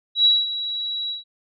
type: tone with ADSR envelope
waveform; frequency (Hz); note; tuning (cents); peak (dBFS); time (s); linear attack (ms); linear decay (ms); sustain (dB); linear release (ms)
sine; 3894; B7; -25; -11; 0.15-1.24; 100; 210; -13; 140
effects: none